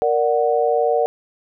sine chord, Bb augmented, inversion none, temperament equal, 466.2 / 587.3 / 740 Hz, Bb4 / D5 / F#5, 0 / 0 / 0 cents, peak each -18 / -20 / -20 dBFS, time 0.02-1.06 s, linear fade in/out 0 ms, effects none

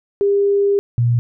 sine tone pair in turn, 401.5 / 119.37 Hz, G4 / A#2, +41 / +42 cents, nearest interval octave + major sixth, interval 2099 cents, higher first, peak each -12 / -12 dBFS, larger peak neither, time 0.21-0.79 / 0.98-1.19 s, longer first, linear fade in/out 0 ms, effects none

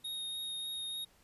square tone with vibrato, 3729 Hz, A#7, in tune, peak -38 dBFS, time 0.04-1.05 s, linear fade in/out 10 ms, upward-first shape sine, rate 3.4 Hz, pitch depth 10 cents each way, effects pink hiss -66 dBFS RMS until 1.23 s + resampled to 32000 Hz

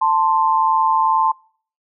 sine tone pair together, 884.4 / 1046.5 Hz, A5 / C6, +9 / 0 cents, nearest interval minor third, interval 291 cents, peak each -16 dBFS, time 0.01-1.32 s, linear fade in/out 10 ms, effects noise-tail reverb RT60 0.5 s tail -25 dB re dry

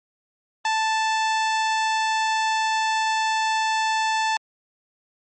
sawtooth tone, 880 Hz, A5, in tune, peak -16 dBFS, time 0.65-4.37 s, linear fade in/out 2 ms, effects low-pass 8000 Hz 12 dB/octave + MP3 32 kbps

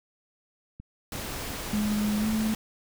click train, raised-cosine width 5 ms, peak -29 dBFS, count 4, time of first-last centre 0.8-1.856 s, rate 2.84 Hz
pink noise, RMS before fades -35 dBFS, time 1.12-2.55 s, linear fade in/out 2 ms
sine tone with pitch glide, 210.3 to 218.3 Hz, G#3 to A3, +22 to -13 cents, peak -24 dBFS, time 1.73-2.54 s, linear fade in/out 2 ms, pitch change +65 cents, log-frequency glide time 2.19-2.26 s
effects none

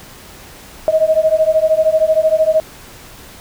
sine beating tone pair, 626 / 639 Hz, D#5 / D#5, +10 / +46 cents, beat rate 13 Hz, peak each -13 dBFS, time 0.88-2.6 s, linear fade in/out 0 ms, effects pink hiss -38 dBFS RMS until 3.4 s

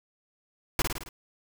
pink noise with echo, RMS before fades -24 dBFS, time 0.79-0.82 s, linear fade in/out 2 ms, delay 54 ms, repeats 5, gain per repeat -4 dB, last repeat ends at 1.09 s, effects none

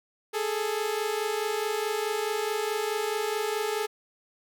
sawtooth tone pair together, 415.3 / 440 Hz, G#4 / A4, 0 / 0 cents, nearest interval minor second, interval 100 cents, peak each -26 dBFS, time 0.33-3.87 s, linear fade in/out 20 ms, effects none

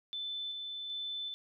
sine tone with tremolo, 3520 Hz, A7, in tune, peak -36 dBFS, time 0.13-1.34 s, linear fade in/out 0 ms, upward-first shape square, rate 1.3 Hz, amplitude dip 25%, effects none

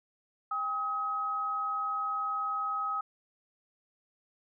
sine tone pair together, 800 / 1269.9 Hz, G5 / D#6, +35 / +35 cents, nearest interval minor sixth, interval 800 cents, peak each -39 / -30 dBFS, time 0.51-3.01 s, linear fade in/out 5 ms, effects none

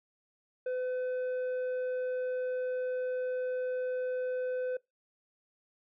sine tone with tanh clipping, 506 Hz, B4, 42 cents sharp, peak -32 dBFS, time 0.66-4.77 s, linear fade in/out 5 ms, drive 6 dB, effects noise-tail reverb RT60 0.2 s tail -23 dB re dry

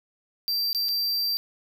square tone with dropouts, 4699 Hz, D8, in tune, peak -24 dBFS, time 0.48-1.37 s, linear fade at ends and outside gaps 0 ms, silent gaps 0.73-0.748 / 0.885-0.889 s, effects none

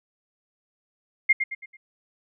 sine tone with echo, 2119 Hz, C7, 21 cents sharp, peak -13 dBFS, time 1.29-1.33 s, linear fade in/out 10 ms, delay 110 ms, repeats 4, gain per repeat -8 dB, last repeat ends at 1.77 s, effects none

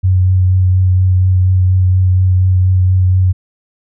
sine tone with vibrato, 92.5 Hz, F#2, in tune, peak -7 dBFS, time 0.03-3.33 s, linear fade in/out 20 ms, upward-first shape triangle, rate 4.2 Hz, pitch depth 19 cents each way, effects none

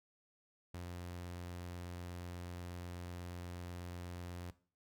sawtooth tone, 88.2 Hz, F2, 18 cents sharp, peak -40 dBFS, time 0.74-4.51 s, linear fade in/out 5 ms, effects noise-tail reverb RT60 0.4 s tail -17 dB re dry

